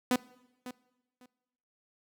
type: tone with echo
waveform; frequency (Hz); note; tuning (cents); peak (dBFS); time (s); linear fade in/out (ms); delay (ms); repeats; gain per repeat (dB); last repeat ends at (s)
sawtooth; 250; B3; +21; -20; 0.11-0.16; 2; 550; 2; -15; 1.26
effects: noise-tail reverb RT60 1.0 s tail -21 dB re dry